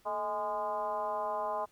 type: tone with frequency modulation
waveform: sine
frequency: 830.6 Hz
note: G#5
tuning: in tune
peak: -31 dBFS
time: 0.05-1.66 s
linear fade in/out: 20 ms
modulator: 199 Hz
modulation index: 1.5
effects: pink hiss -66 dBFS RMS until 1.71 s